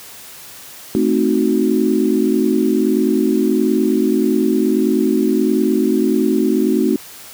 sine chord, A diminished seventh, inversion none, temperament equal, 220 / 261.6 / 311.1 / 370 Hz, A3 / C4 / Eb4 / Gb4, 0 / 0 / 0 / 0 cents, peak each -18 dBFS, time 0.95-6.96 s, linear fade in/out 0 ms, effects white hiss -37 dBFS RMS until 7.33 s + high-pass 60 Hz 12 dB/octave

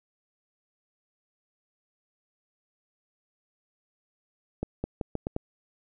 accelerating click train, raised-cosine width 2 ms, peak -16 dBFS, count 6, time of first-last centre 4.63-5.364 s, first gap 210 ms, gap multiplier 0.82, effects none

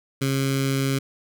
15% pulse tone with notch filter, 135.7 Hz, C#3, 36 cents flat, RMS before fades -23 dBFS, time 0.21-0.99 s, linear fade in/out 10 ms, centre 750 Hz, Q 0.53, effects none

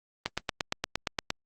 click train, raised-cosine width 0.2 ms, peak -10 dBFS, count 10, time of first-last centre 0.26-1.304 s, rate 8.62 Hz, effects Opus 24 kbps

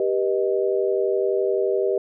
sine chord, G augmented, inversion none, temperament equal with one note detuned, 392 / 483.7 / 622.3 Hz, G4 / B4 / D#5, 0 / -36 / 0 cents, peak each -21 / -24 / -26 dBFS, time 0-1.98 s, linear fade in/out 2 ms, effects none

